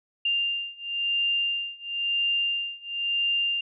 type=beating tone pair; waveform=sine; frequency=2794 / 2794.98 Hz; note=F7 / F7; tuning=0 / +1 cents; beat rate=0.98 Hz; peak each=-28 / -27 dBFS; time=0.25-3.61 s; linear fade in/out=5 ms; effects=none